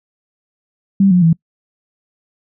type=tone with pitch steps; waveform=sine; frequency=195.6 / 179.37 / 164.48 Hz; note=G3 / F3 / E3; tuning=-4 / +47 / -4 cents; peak=-7 dBFS; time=1-1.33 s; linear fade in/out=5 ms; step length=110 ms; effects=noise-tail reverb RT60 0.1 s tail -25 dB re dry